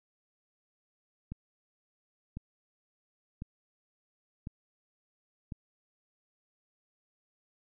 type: click train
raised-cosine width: 5 ms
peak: -26 dBFS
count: 5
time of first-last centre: 1.32-5.522 s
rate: 0.952 Hz
effects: none